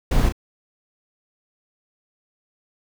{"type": "noise with echo", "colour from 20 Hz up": "brown", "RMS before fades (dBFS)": -18, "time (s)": [0.11, 0.29], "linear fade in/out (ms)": 5, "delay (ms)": 34, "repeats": 1, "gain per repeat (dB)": -6, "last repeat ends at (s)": 0.324, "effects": []}